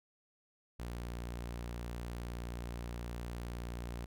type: tone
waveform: sawtooth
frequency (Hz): 59.2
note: A#1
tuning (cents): +27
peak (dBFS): -36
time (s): 0.79-4.06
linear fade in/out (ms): 10
effects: none